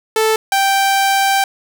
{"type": "tone pair in turn", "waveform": "sawtooth", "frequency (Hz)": [439.5, 783.1], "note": ["A4", "G5"], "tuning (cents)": [-2, -2], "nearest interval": "minor seventh", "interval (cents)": 1000, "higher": "second", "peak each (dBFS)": -8, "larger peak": "neither", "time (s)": [[0.16, 0.36], [0.52, 1.44]], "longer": "second", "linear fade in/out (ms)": 2, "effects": []}